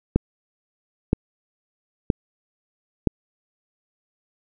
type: click train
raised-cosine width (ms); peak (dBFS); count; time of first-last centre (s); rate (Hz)
3; -3; 4; 0.16-3.073; 1.03
effects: none

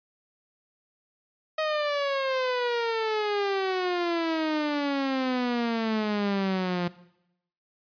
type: exponential sweep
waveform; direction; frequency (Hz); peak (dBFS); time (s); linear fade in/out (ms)
sawtooth; down; 630 to 173.9; -21; 1.58-6.88; 5
effects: noise-tail reverb RT60 0.8 s tail -18 dB re dry + resampled to 11025 Hz

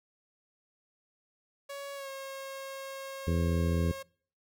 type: tone with pitch glide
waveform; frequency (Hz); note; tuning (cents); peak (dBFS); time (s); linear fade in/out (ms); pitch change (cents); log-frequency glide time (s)
sawtooth; 560 to 541.2; C#5 to C#5; +18 to -42; -35; 1.69-4.03; 10; -60; 1.95-2.09
type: harmonic tone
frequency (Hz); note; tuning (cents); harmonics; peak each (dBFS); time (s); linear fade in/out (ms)
84.4; E2; +41; 1 / 2 / 3 / 4 / 5 / 6; -28 / -31 / -37 / -40 / -38 / -41; 3.27-3.92; 5
effects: noise-tail reverb RT60 0.5 s tail -25 dB re dry

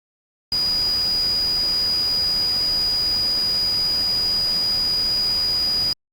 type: tone in noise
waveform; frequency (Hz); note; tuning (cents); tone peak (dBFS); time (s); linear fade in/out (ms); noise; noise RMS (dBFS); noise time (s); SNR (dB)
sine; 4908; D#8; -25; -18; 0.52-5.93; 2; pink; -34; 0.52-5.93; +13
effects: Opus 48 kbps

